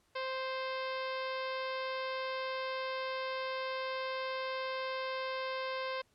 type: harmonic tone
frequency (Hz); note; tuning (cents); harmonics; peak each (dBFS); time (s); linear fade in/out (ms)
523.3; C5; 0; 1 / 2 / 3 / 4 / 5 / 6 / 7 / 8 / 9 / 10; -38 / -40 / -45 / -46 / -48 / -51 / -51 / -53 / -53 / -57; 0.15-6.02; 10
effects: pink hiss -72 dBFS RMS until 6.14 s + low-pass 11000 Hz 12 dB/octave